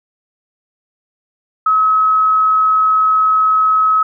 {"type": "tone", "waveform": "sine", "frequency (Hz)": 1282, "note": "E6", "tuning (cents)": -49, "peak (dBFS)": -9, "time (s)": [1.66, 4.03], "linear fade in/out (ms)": 5, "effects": []}